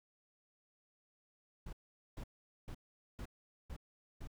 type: noise bursts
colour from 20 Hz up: brown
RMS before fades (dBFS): -45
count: 6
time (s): 1.66-4.274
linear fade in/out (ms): 5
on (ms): 69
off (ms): 440
effects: none